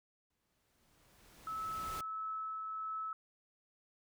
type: noise with exponential growth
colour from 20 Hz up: pink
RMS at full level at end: -45 dBFS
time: 0.3-2.01 s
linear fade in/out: 5 ms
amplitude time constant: 370 ms
type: tone with tremolo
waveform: sine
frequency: 1301 Hz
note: E6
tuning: 23 cents flat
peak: -37 dBFS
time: 1.47-3.13 s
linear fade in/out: 2 ms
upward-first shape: triangle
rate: 1.5 Hz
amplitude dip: 25%
effects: none